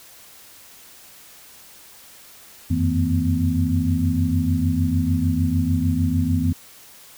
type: tone cluster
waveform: sine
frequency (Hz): 87.4 / 94 / 160.9 / 225.9 / 252.8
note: F2 / F#2 / E3 / A3 / B3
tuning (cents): +2 / +28 / -42 / +46 / +41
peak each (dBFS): -22 / -25 / -25 / -28 / -22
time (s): 2.7-6.53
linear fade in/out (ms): 10
effects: white hiss -46 dBFS RMS until 7.17 s